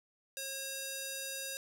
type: tone with band-pass filter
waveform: square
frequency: 541 Hz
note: C#5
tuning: 42 cents flat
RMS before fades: -41 dBFS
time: 0.37-1.57 s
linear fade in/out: 0 ms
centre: 8300 Hz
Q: 0.73
effects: none